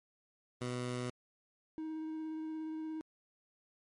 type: tone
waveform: 15% pulse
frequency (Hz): 123.9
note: B2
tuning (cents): +6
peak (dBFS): -30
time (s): 0.61-1.1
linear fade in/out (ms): 5
type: tone with vibrato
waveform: triangle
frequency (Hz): 315.3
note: D#4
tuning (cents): +23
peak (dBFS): -36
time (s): 1.78-3.01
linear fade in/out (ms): 0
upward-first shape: triangle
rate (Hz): 17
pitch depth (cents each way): 14
effects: MP3 48 kbps